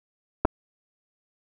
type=clicks; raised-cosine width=1 ms; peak=-6 dBFS; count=2; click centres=0.45 / 0.453 s; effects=none